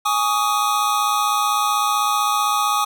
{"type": "chord", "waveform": "square", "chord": "Ab suspended fourth", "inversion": "none", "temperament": "equal with one note detuned", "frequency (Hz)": [830.6, 1128.8, 1244.5], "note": ["Ab5", "Db6", "Eb6"], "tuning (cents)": [0, 31, 0], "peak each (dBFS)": [-23, -23, -21], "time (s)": [0.05, 2.85], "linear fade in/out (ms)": 10, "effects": []}